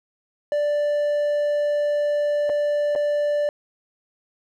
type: tone with dropouts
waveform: triangle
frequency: 587.3 Hz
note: D5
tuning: in tune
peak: -17 dBFS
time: 0.52-3.49 s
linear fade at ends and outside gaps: 1 ms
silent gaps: 2.494-2.498 / 2.952-2.959 s
effects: none